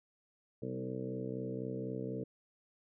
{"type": "harmonic tone with a mistuned harmonic", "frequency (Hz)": 64, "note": "C2", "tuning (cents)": -38, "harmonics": [2, 3, 4, 5, 6, 7, 8, 9], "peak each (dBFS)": [-43, -44, -45, -45, -52, -42, -48, -52], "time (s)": [0.62, 2.24], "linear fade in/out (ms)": 5, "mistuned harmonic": 4, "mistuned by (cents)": -20, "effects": []}